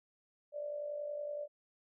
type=tone with amplitude modulation; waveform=sine; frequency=587.3 Hz; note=D5; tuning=in tune; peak=-35 dBFS; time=0.52-1.48 s; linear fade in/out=50 ms; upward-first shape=sine; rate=50.7 Hz; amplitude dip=55%; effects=none